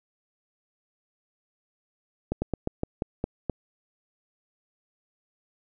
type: slowing click train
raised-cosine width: 2 ms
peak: -13 dBFS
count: 8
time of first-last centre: 2.32-3.497 s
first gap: 100 ms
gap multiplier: 1.17
effects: none